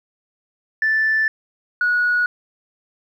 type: tone pair in turn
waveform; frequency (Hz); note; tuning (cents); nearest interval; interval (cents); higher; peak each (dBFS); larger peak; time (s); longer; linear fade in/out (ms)
sine; 1760 / 1459.1; A6 / F#6; 0 / -25; minor third; 325; first; -14; neither; 0.82-1.28 / 1.81-2.26; first; 2
effects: tanh soft clip ceiling -11 dBFS + 9-bit